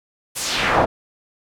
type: noise with band-pass filter sweep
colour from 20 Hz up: brown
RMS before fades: -19 dBFS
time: 0.35-0.86 s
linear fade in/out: 20 ms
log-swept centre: 11000 to 660 Hz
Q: 1.5
effects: none